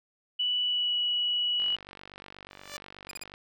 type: tone with pitch glide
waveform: sine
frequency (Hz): 2960 to 2934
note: F#7 to F#7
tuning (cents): 0 to -15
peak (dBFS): -25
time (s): 0.39-1.76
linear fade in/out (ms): 10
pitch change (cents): -15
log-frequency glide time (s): 0.63-0.95
type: click train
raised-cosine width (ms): 0.3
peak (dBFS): -28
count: 85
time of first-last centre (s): 1.6-3.339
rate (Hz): 48.3
type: tone with exponential growth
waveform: 5% pulse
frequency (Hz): 586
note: D5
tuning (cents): -4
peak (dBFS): -24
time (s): 2.5-2.77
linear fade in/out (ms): 5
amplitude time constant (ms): 57
type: tone bursts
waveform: 15% pulse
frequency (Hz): 2452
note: D#7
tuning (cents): -26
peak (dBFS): -30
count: 3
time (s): 3.09-3.234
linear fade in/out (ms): 5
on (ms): 22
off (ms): 39
effects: none